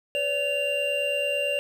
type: tone cluster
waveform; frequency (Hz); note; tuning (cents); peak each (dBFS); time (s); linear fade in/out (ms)
triangle; 504 / 573 / 2781; B4 / D5 / F7; +35 / -43 / -8; -32 / -25 / -25; 0.15-1.59; 0
effects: none